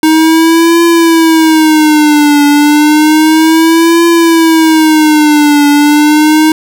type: tone with vibrato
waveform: square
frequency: 313.1 Hz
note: D#4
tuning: 11 cents sharp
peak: -4 dBFS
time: 0.03-6.52 s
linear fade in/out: 2 ms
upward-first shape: triangle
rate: 0.31 Hz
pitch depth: 140 cents each way
effects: none